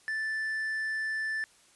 triangle tone, 1760 Hz, A6, in tune, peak -28 dBFS, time 0.08-1.44 s, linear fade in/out 0 ms, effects white hiss -61 dBFS RMS until 1.75 s + resampled to 24000 Hz

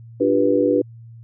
sine chord, G dominant seventh, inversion second, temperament just, 294 / 352.8 / 392 / 490 Hz, D4 / F4 / G4 / B4, +2 / +18 / 0 / -14 cents, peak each -19 / -23 / -21 / -18 dBFS, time 0.2-0.82 s, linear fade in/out 10 ms, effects added 115 Hz sine -38 dBFS peak until 1.23 s

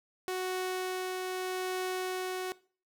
sawtooth tone with tremolo, 370 Hz, F#4, in tune, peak -27 dBFS, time 0.28-2.52 s, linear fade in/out 0 ms, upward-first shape triangle, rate 0.81 Hz, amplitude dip 25%, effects noise-tail reverb RT60 0.4 s tail -20 dB re dry

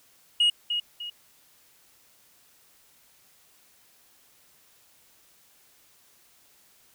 sine tone with echo, 2882 Hz, F#7, 46 cents flat, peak -15 dBFS, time 0.4-0.5 s, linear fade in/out 5 ms, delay 300 ms, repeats 2, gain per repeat -9 dB, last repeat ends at 1.1 s, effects tanh soft clip ceiling -17 dBFS + white hiss -60 dBFS RMS until 6.94 s

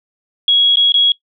sine tone with dropouts, 3322 Hz, G#7, in tune, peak -8 dBFS, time 0.48-1.12 s, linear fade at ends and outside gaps 2 ms, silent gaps 0.758-0.77 / 0.921-0.941 s, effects noise-tail reverb RT60 0.1 s tail -20 dB re dry

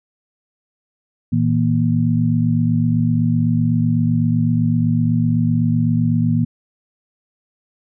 sine tone cluster, 113.1 / 161 / 237.3 Hz, A2 / E3 / A#3, +48 / -41 / +31 cents, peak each -18 dBFS, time 1.32-6.45 s, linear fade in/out 10 ms, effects none

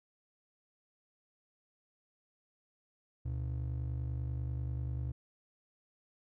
triangle ring-modulated tone, 98 Hz, G2, in tune, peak -29 dBFS, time 3.25-5.12 s, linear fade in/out 10 ms, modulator 25.1 Hz, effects none

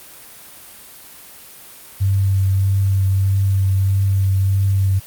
sine tone with vibrato, 96.9 Hz, G2, 20 cents flat, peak -13 dBFS, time 2-5 s, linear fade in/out 20 ms, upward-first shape triangle, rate 1.6 Hz, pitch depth 20 cents each way, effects white hiss -40 dBFS RMS until 5.06 s + Opus 32 kbps

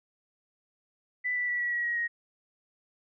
sine tone with pitch steps, 1988 / 1969.7 / 1951.6 / 1933.6 / 1915.8 / 1898.2 / 1880.8 Hz, B6 / B6 / B6 / B6 / A#6 / A#6 / A#6, +11 / -5 / -21 / -37 / +47 / +31 / +15 cents, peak -27 dBFS, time 1.24-2.08 s, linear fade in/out 20 ms, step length 120 ms, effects none

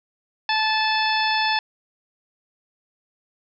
harmonic tone, 872 Hz, A5, 16 cents flat, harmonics 1 / 2 / 3 / 4 / 5 / 6, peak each -22 / -25 / -27 / -28 / -29 / -30 dBFS, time 0.49-1.59 s, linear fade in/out 2 ms, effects none

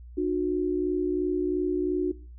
sine tone pair together, 300 / 362.9 Hz, D4 / F#4, +37 / -34 cents, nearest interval minor third, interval 329 cents, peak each -27 / -26 dBFS, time 0.17-2.12 s, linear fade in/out 10 ms, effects noise-tail reverb RT60 0.4 s tail -20 dB re dry + added 60 Hz sine -42 dBFS peak until 2.38 s

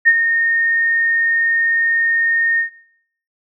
sine tone with ADSR envelope, 1839 Hz, A#6, 24 cents flat, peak -5 dBFS, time 0.05-2.7 s, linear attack 28 ms, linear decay 50 ms, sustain -8 dB, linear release 110 ms, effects noise-tail reverb RT60 0.7 s tail -19 dB re dry

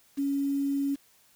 sine tone with quantisation, 279 Hz, C#4, 11 cents sharp, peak -25 dBFS, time 0.17-0.96 s, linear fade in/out 20 ms, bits 8, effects white hiss -62 dBFS RMS until 1.35 s

